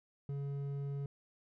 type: tone with hard clipping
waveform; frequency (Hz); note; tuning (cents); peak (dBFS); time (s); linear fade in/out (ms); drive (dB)
sine; 140.5; C#3; +24; -38; 0.29-1.06; 2; 6
effects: none